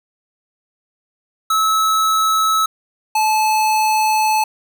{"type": "tone pair in turn", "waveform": "square", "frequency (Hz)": [1298, 866.3], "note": ["E6", "A5"], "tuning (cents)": [-27, -27], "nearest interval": "perfect fifth", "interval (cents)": 700, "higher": "first", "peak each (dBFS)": -14, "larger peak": "neither", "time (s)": [[1.5, 2.66], [3.15, 4.44]], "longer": "second", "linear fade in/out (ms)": 5, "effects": []}